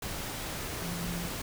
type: tone in noise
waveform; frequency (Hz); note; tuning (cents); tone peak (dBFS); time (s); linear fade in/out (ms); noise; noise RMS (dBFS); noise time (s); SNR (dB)
sine; 173.2; F3; -14; -36; 0.82-1.28; 5; pink; -37; 0.02-1.42; -2
effects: none